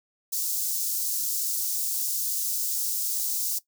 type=high-pass noise; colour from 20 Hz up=white; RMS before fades=-28 dBFS; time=0.32-3.59 s; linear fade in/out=10 ms; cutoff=5200 Hz; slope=24 dB/octave; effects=noise-tail reverb RT60 0.1 s tail -17 dB re dry